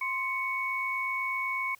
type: tone pair together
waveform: sine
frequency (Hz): 1046.5 / 2223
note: C6 / C#7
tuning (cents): 0 / +4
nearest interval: octave + minor second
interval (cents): 1304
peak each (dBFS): -33 / -30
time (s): 0.01-1.75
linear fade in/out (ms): 5
effects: white hiss -60 dBFS RMS until 1.79 s